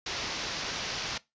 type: low-pass noise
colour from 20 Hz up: white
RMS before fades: -35 dBFS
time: 0.06-1.18 s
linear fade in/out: 5 ms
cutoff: 6000 Hz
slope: 48 dB/octave
effects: noise-tail reverb RT60 0.2 s tail -20 dB re dry + resampled to 16000 Hz